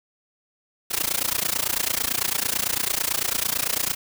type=noise with amplitude modulation; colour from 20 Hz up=white; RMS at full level=-21 dBFS; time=0.9-3.95 s; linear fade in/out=20 ms; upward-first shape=sine; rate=29 Hz; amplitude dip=95%; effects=none